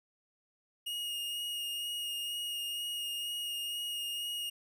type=tone with vibrato; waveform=45% pulse; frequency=2861 Hz; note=F7; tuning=41 cents sharp; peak=-35 dBFS; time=0.86-4.5 s; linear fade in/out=10 ms; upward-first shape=sine; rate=2.1 Hz; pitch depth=12 cents each way; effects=none